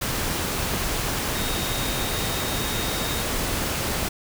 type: tone in noise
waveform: sine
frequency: 3724 Hz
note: A#7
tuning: 2 cents flat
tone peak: -34 dBFS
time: 1.35-3.22 s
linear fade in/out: 10 ms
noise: pink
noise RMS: -26 dBFS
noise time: 0.01-4.09 s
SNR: -11 dB
effects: none